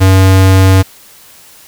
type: tone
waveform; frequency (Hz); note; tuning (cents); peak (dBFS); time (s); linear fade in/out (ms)
square; 95; F#2; +46; -4; 0-0.83; 20
effects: white hiss -39 dBFS RMS until 1.67 s